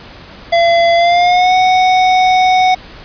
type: tone with pitch glide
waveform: square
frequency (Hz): 680 to 741.5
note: F5 to F#5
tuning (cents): -46 to +4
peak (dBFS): -8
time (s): 0.52-2.75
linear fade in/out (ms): 10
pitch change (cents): +150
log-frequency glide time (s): 0.95-1.55
effects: pink hiss -35 dBFS RMS until 3.04 s + resampled to 11025 Hz